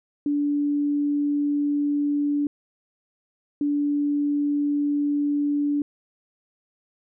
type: tone pair in turn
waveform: sine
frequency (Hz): 290 / 290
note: D4 / D4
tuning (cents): -22 / -22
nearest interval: unison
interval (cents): 0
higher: neither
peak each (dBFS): -20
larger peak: neither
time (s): 0.26-2.47 / 3.61-5.82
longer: neither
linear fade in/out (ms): 2
effects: none